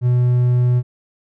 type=tone; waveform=triangle; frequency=123.47 Hz; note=B2; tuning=in tune; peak=-10 dBFS; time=0.01-0.83 s; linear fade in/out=50 ms; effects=none